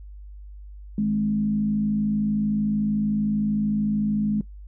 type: tone with frequency modulation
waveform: sine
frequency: 209.9 Hz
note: G#3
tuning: 19 cents sharp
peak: -20 dBFS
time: 0.98-4.41 s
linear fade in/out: 2 ms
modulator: 53.3 Hz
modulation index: 0.48
effects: noise-tail reverb RT60 0.1 s tail -19 dB re dry + added 50 Hz sine -38 dBFS peak until 4.67 s